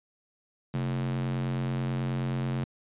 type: tone with high-pass filter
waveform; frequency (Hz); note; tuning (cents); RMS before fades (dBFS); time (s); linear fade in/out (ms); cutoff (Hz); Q
square; 44.65; F1; +39; -30; 0.74-2.64; 0; 160; 7.6
effects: resampled to 8000 Hz